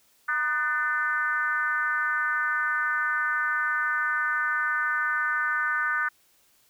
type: tone with frequency modulation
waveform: sine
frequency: 1502 Hz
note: F#6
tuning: 26 cents sharp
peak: -23 dBFS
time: 0.28-6.09 s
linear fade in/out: 10 ms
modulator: 278 Hz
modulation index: 1.1
effects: white hiss -63 dBFS RMS until 6.69 s